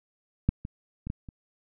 clicks, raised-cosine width 5 ms, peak -9 / -23 / -23 / -19 / -29 dBFS, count 5, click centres 0.49 / 0.651 / 1.07 / 1.101 / 1.288 s, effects none

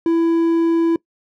triangle tone, 332.3 Hz, E4, 14 cents sharp, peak -11 dBFS, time 0.06-0.96 s, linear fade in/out 2 ms, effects noise-tail reverb RT60 0.1 s tail -22 dB re dry

